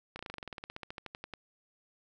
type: slowing click train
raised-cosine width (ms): 0.3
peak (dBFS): -25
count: 21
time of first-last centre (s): 0.16-1.337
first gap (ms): 32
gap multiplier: 1.06
effects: none